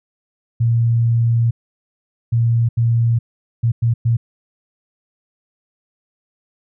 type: tone bursts at uneven times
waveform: sine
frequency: 116.54 Hz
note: A#2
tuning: in tune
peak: -12 dBFS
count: 6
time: 0.6-1.51 / 2.32-2.69 / 2.77-3.19 / 3.63-3.72 / 3.82-3.94 / 4.05-4.17 s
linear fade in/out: 10 ms
effects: none